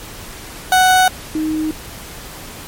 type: tone pair in turn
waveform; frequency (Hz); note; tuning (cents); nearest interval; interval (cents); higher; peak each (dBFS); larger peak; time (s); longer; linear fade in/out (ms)
30% pulse / sine; 743 / 311.7; F#5 / D#4; +7 / +3; octave + minor third; 1504; first; -6 / -16; first; 0.72-1.08 / 1.35-1.71; neither; 2
effects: pink hiss -33 dBFS RMS until 2.67 s + MP3 64 kbps